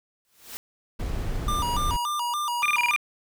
white noise with exponential growth, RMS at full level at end -34 dBFS, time 0.25-0.57 s, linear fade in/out 0 ms, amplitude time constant 69 ms
brown noise, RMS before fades -28 dBFS, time 0.99-1.97 s, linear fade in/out 10 ms
square tone with vibrato, 1070 Hz, C6, 38 cents sharp, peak -26 dBFS, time 1.48-2.96 s, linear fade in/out 2 ms, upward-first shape square, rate 3.5 Hz, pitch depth 190 cents each way
sine tone bursts, 2403 Hz, D7, 39 cents sharp, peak -19 dBFS, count 7, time 2.63-2.962 s, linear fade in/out 0 ms, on 26 ms, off 25 ms
effects none

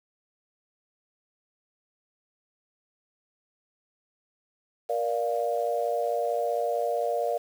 sine chord, Bb major, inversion none, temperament equal with one note detuned, 471.9 / 587.3 / 698.5 Hz, Bb4 / D5 / F5, +21 / 0 / 0 cents, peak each -29 dBFS, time 4.89-7.38 s, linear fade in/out 10 ms, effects 8-bit

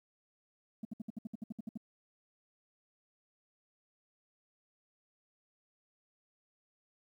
sine tone bursts, 220 Hz, A3, in tune, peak -35 dBFS, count 12, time 0.83-1.775 s, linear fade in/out 5 ms, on 21 ms, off 63 ms, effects tanh soft clip ceiling -36 dBFS + 12-bit

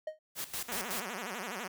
triangle tone with exponential decay, 622.3 Hz, D#5, in tune, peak -29 dBFS, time 0.07-0.19 s, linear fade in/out 5 ms, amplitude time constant 26 ms
white noise with tremolo, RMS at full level -37 dBFS, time 0.35-1.07 s, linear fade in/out 50 ms, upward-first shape square, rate 5.4 Hz, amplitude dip 80%
5% pulse tone with vibrato, 212.4 Hz, G#3, 39 cents sharp, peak -26 dBFS, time 0.68-1.68 s, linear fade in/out 10 ms, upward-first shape sine, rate 12 Hz, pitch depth 270 cents each way
effects none

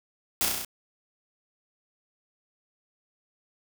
white noise with echo, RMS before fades -25 dBFS, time 0.41-0.45 s, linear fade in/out 0 ms, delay 33 ms, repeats 6, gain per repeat -2 dB, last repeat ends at 0.648 s, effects none

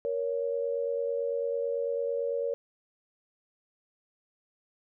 sine tone pair together, 470.2 / 559.2 Hz, A#4 / C#5, +15 / +15 cents, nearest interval minor third, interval 300 cents, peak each -30 / -31 dBFS, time 0.05-2.54 s, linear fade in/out 0 ms, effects none

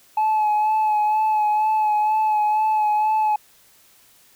sine tone with vibrato, 856 Hz, A5, 48 cents flat, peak -14 dBFS, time 0.17-3.36 s, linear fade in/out 5 ms, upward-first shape sine, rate 2.1 Hz, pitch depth 26 cents each way, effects tanh soft clip ceiling -15 dBFS + white hiss -54 dBFS RMS until 4.35 s

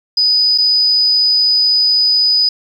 sine tone with dropouts, 4978 Hz, D#8, in tune, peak -9 dBFS, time 0.17-2.49 s, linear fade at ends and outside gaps 5 ms, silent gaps 0.578-0.583 s, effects 7-bit

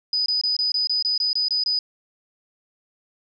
sine tone bursts, 4978 Hz, D#8, in tune, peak -19 dBFS, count 11, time 0.13-1.79 s, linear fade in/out 2 ms, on 130 ms, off 23 ms, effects none

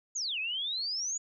sine exponential two-way sweep, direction down then up, 7050 to 2482 to 6950 Hz, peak -31 dBFS, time 0.15-1.18 s, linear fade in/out 10 ms, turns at 0.39 s, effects none

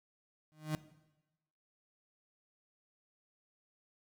35% pulse tone with exponential growth, 154.3 Hz, D#3, 14 cents flat, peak -28 dBFS, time 0.52-0.75 s, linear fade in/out 0 ms, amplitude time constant 50 ms, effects noise-tail reverb RT60 1.0 s tail -17 dB re dry

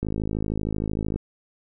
click train, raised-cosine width 3 ms, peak -14 dBFS, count 61, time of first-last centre 0.03-1.16 s, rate 53.1 Hz, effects none

